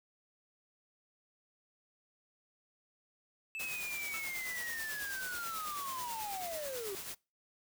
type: linear sweep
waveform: triangle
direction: down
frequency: 2637 to 374.2 Hz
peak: -37 dBFS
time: 3.55-6.95 s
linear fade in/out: 0 ms
type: noise with tremolo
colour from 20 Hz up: white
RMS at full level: -42 dBFS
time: 3.59-7.15 s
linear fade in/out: 10 ms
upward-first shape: sine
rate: 9.2 Hz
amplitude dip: 50%
type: tone with exponential decay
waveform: 30% pulse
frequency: 1318 Hz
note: E6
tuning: 1 cent flat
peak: -37 dBFS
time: 4.14-4.31 s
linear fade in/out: 1 ms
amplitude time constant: 35 ms
effects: noise-tail reverb RT60 0.3 s tail -25 dB re dry